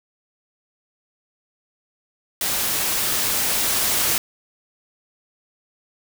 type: noise with level ramp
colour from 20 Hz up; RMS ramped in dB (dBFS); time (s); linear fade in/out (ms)
white; -23 to -20; 2.41-4.18; 2
effects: none